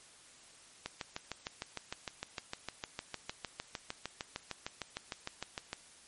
click train, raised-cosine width 0.2 ms, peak -20 dBFS, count 33, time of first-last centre 0.86-5.731 s, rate 6.57 Hz, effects white hiss -58 dBFS RMS until 6.07 s + MP3 48 kbps

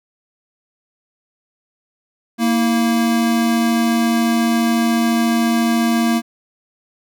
square tone pair together, 231.6 / 325.8 Hz, A#3 / E4, -11 / -20 cents, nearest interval tritone, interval 591 cents, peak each -15 / -23 dBFS, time 2.38-6.22 s, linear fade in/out 50 ms, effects none

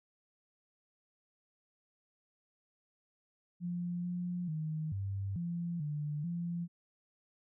sine tone with pitch steps, 175.2 / 177.2 / 156.1 / 98.2 / 171.4 / 148.5 / 171.7 Hz, F3 / F3 / D#3 / G2 / F3 / D3 / F3, +6 / +25 / +6 / +4 / -32 / +20 / -29 cents, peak -34 dBFS, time 3.6-6.68 s, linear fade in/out 50 ms, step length 440 ms, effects none

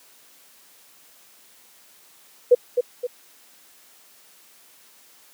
sine tone with echo, 491.4 Hz, B4, 9 cents flat, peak -8 dBFS, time 2.51-2.55 s, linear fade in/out 10 ms, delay 260 ms, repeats 2, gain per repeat -7 dB, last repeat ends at 3.07 s, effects white hiss -53 dBFS RMS until 5.33 s + high-pass 200 Hz 12 dB/octave

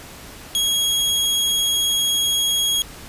sawtooth tone, 3304 Hz, G#7, 10 cents flat, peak -14 dBFS, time 0.55-2.82 s, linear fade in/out 0 ms, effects pink hiss -39 dBFS RMS until 3.08 s + resampled to 32000 Hz

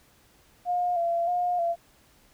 sine tone with vibrato, 697 Hz, F5, 4 cents flat, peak -23 dBFS, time 0.65-1.76 s, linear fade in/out 50 ms, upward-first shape square, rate 1.6 Hz, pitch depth 38 cents each way, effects pink hiss -60 dBFS RMS until 2.33 s

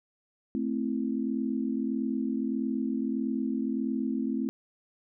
sine chord, A minor, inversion none, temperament equal, 220 / 261.6 / 329.6 Hz, A3 / C4 / E4, 0 / 0 / 0 cents, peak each -31 / -30 / -35 dBFS, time 0.55-4.49 s, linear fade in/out 0 ms, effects none

